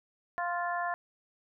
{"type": "harmonic tone", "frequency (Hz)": 349.2, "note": "F4", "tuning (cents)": 0, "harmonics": [2, 3, 4, 5], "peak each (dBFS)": [-33, -35, -40, -37], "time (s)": [0.38, 0.94], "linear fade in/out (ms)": 0, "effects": []}